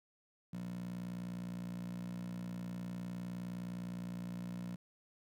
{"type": "tone with high-pass filter", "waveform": "15% pulse", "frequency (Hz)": 59.6, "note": "A#1", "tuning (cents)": 39, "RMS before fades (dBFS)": -43, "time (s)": [0.53, 4.76], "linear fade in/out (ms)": 5, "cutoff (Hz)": 160, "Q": 5.9, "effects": []}